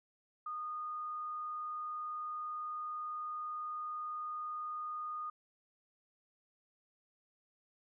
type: tone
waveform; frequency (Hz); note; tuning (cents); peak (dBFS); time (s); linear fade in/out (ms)
sine; 1229; D#6; -22; -38; 0.46-5.3; 5
effects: none